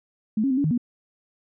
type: tone with pitch steps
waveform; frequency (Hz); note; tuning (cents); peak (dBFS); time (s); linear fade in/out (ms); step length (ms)
sine; 215.6 / 272.9 / 257.9 / 283.5 / 155.2 / 241.4; A3 / C#4 / C4 / C#4 / D#3 / B3; -35 / -27 / -25 / +39 / -4 / -39; -19; 0.37-0.778; 5; 68
effects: none